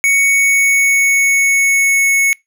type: tone with pitch glide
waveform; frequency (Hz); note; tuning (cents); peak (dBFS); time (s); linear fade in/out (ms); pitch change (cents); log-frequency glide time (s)
square; 2227 to 2204; C#7 to C#7; +7 to -11; -10; 0.04-2.33; 0; -18; 0.23-2.12
effects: noise-tail reverb RT60 0.2 s tail -26 dB re dry